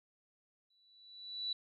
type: tone with exponential growth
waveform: sine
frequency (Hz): 3951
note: B7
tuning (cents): 0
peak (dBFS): -33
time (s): 0.7-1.53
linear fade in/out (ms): 5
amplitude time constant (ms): 180
effects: none